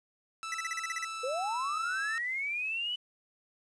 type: tone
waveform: sawtooth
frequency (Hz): 1318.5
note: E6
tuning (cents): 0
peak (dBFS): -33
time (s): 0.43-2.18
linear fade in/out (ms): 0
type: tone bursts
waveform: square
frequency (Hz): 1975.5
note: B6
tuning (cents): 0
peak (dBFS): -33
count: 9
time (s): 0.52-1.047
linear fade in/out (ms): 2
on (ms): 23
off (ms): 40
type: linear sweep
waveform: sine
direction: up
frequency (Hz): 478.6 to 3000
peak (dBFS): -31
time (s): 1.23-2.96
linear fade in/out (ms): 10
effects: resampled to 22050 Hz + 10-bit